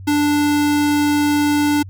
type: tone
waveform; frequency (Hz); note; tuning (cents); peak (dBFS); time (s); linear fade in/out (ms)
square; 293.7; D4; 0; -14; 0.07-1.83; 10
effects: added 95 Hz sine -31 dBFS peak until 1.89 s + MP3 96 kbps